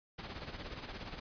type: noise with tremolo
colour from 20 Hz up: pink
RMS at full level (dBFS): -42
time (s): 0.18-1.2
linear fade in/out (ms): 10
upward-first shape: sine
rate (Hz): 17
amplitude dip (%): 60
effects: resampled to 11025 Hz